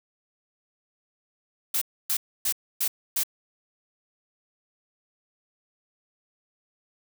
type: noise bursts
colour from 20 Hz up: blue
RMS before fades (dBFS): -25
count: 5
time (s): 1.74-3.235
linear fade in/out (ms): 5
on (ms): 75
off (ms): 280
effects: none